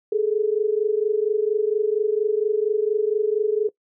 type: tone pair together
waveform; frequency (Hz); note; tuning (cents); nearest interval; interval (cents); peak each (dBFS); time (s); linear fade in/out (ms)
sine; 415.7 / 440; G#4 / A4; +2 / 0; minor second; 98; -21; 0.12-3.69; 5
effects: noise-tail reverb RT60 0.1 s tail -20 dB re dry